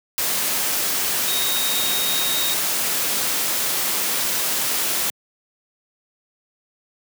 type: tone in noise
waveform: sine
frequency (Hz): 3742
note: A#7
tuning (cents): +6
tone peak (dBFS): -24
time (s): 1.28-2.54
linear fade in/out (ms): 0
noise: white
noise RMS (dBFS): -22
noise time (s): 0.18-5.1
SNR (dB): -5
effects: high-pass 150 Hz 12 dB/octave